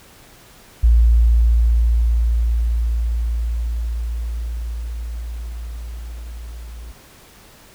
sine tone with level ramp, 57.5 Hz, A#1, 23 cents flat, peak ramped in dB -8 to -31 dBFS, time 0.83-6.92 s, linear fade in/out 10 ms, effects pink hiss -46 dBFS RMS until 7.74 s

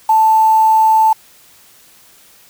sine tone with quantisation, 880 Hz, A5, in tune, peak -7 dBFS, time 0.09-1.13 s, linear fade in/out 5 ms, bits 5, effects white hiss -46 dBFS RMS until 2.49 s

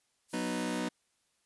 violet noise, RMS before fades -45 dBFS, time 0.28-0.83 s, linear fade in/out 50 ms
sawtooth chord, B major, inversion second, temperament just, 185.21 / 246.9 / 308.7 Hz, F#3 / B3 / D#4, +2 / 0 / -14 cents, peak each -34 / -31 / -33 dBFS, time 0.33-0.89 s, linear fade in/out 10 ms
effects white hiss -75 dBFS RMS until 1.45 s + resampled to 24000 Hz

